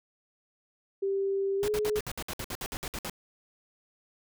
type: tone with pitch glide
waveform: sine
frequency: 392 to 422.6 Hz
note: G4 to G#4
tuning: 0 to +30 cents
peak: -26 dBFS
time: 1.02-2 s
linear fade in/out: 10 ms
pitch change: +130 cents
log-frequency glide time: 1.58-1.69 s
type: noise bursts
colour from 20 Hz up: pink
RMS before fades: -36 dBFS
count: 14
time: 1.63-3.097 s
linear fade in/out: 0 ms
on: 50 ms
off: 59 ms
effects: none